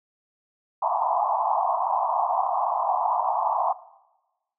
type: band-pass noise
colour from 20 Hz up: pink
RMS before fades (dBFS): -24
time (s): 0.82-3.73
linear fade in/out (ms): 5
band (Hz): 670 to 1100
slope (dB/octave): 96
effects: noise-tail reverb RT60 1.0 s tail -18 dB re dry